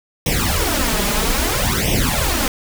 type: noise with flanger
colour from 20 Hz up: pink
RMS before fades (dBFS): -18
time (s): 0.26-2.48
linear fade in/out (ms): 2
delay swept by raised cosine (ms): 0.34 to 4.94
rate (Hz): 0.61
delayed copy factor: +0.95
effects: none